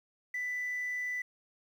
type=tone; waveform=sine; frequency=1987 Hz; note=B6; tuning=10 cents sharp; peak=-31 dBFS; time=0.34-1.22 s; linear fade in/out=5 ms; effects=tanh soft clip ceiling -30 dBFS + 10-bit